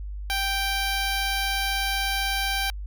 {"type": "tone", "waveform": "10% pulse", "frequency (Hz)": 784, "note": "G5", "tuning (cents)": 0, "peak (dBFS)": -16, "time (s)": [0.3, 2.7], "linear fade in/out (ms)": 0, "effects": ["added 50 Hz sine -31 dBFS peak until 2.86 s"]}